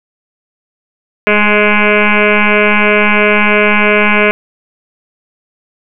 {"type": "tone with frequency modulation", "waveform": "sine", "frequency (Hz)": 1046.5, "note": "C6", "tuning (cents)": 0, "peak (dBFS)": -6, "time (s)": [1.27, 4.31], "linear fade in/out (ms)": 0, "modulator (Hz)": 209, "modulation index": 7.4, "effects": []}